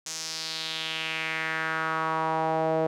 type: tone with band-pass filter sweep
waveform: sawtooth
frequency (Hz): 160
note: D#3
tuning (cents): +49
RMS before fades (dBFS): -29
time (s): 0.06-2.87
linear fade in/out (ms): 5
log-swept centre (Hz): 6500 to 570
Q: 2.9
effects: none